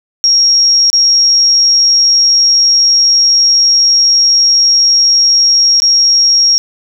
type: tone with dropouts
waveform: sine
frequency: 5588 Hz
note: F8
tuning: in tune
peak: -5 dBFS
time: 0.24-6.58 s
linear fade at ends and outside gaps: 0 ms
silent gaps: 0.901-0.93 / 5.801-5.82 s
effects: none